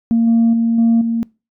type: tone with level steps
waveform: sine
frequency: 230 Hz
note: A#3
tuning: 23 cents flat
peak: -9 / -7 / -11 / -7 / -14 dBFS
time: 0.11-1.23 s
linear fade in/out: 0 ms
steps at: 0.27 / 0.53 / 0.78 / 1.01 s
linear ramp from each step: 5 ms
effects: noise-tail reverb RT60 0.3 s tail -25 dB re dry + tanh soft clip ceiling -7 dBFS